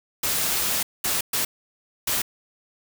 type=noise bursts at uneven times; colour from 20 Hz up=white; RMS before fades=-24 dBFS; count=4; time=0.23-0.83 / 1.04-1.21 / 1.33-1.45 / 2.07-2.22 s; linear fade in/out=5 ms; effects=none